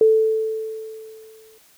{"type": "tone with exponential decay", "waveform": "sine", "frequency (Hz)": 440, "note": "A4", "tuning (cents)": 0, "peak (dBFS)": -9, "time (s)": [0.01, 1.58], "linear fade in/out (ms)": 2, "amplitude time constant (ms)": 340, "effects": ["white hiss -54 dBFS RMS until 1.77 s"]}